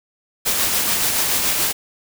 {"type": "noise with tremolo", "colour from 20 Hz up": "white", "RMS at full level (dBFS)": -18, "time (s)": [0.45, 1.73], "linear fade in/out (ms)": 20, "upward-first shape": "sine", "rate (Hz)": 7, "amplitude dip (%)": 30, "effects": []}